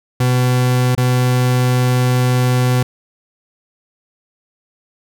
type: tone with dropouts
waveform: 40% pulse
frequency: 125.5 Hz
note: B2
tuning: 28 cents sharp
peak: -11 dBFS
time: 0.2-2.83 s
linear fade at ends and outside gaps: 5 ms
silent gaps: 0.951-0.976 s
effects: none